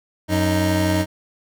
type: tone pair together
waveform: 25% pulse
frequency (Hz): 91.88 / 311.1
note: F#2 / D#4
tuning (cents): -12 / 0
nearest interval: octave + major sixth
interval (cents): 2112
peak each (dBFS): -16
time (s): 0.28-1.06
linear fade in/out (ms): 50
effects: none